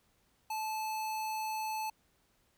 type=tone; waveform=square; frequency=870 Hz; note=A5; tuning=20 cents flat; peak=-35 dBFS; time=0.5-1.9 s; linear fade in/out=5 ms; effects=pink hiss -72 dBFS RMS until 2.57 s